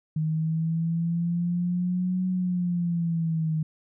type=linear two-way sweep; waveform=sine; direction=up then down; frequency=155.56 to 185 to 155.56 Hz; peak=-23 dBFS; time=0.16-3.63 s; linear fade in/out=5 ms; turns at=2.27 s; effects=none